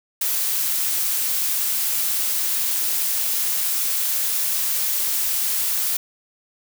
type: noise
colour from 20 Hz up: blue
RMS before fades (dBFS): -22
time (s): 0.21-5.97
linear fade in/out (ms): 5
effects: none